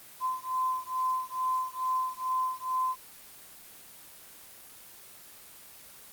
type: beating tone pair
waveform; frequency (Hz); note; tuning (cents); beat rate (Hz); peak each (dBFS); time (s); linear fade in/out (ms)
sine; 1027 / 1029.3; C6 / C6; -33 / -29; 2.3; -31; 0.2-2.96; 50
effects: white hiss -50 dBFS RMS until 6.12 s + Opus 24 kbps